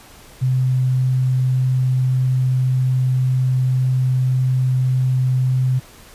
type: tone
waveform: sine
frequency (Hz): 128.7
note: C3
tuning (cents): -28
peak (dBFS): -14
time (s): 0.41-5.8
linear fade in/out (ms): 20
effects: pink hiss -44 dBFS RMS until 6.14 s + resampled to 32000 Hz